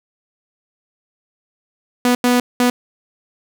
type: tone bursts at uneven times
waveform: sawtooth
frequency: 246 Hz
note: B3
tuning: 7 cents flat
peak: -8 dBFS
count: 3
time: 2.05-2.15 / 2.24-2.4 / 2.6-2.7 s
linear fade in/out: 2 ms
effects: none